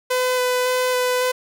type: tone with vibrato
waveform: sawtooth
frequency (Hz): 503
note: B4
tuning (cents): +32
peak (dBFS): -14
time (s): 0.1-1.32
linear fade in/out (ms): 10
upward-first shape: square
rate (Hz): 1.8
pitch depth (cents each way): 9
effects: none